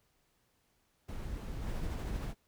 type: noise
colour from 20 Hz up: brown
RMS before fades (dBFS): -40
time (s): 1.08-2.31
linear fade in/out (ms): 10
type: noise with tremolo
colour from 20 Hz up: brown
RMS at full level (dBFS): -37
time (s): 1.6-2.35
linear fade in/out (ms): 50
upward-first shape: sine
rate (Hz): 13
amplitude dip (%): 45
effects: pink hiss -74 dBFS RMS until 2.47 s